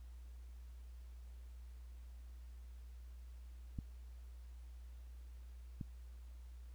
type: clicks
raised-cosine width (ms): 5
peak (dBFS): -30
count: 2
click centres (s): 3.788 / 5.812
effects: added 60 Hz sine -50 dBFS peak until 6.74 s + pink hiss -72 dBFS RMS until 6.74 s